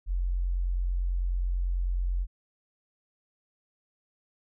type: tone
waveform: sine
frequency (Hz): 44.57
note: F1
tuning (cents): +36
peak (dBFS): -25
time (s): 0.06-2.27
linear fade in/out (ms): 50
effects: none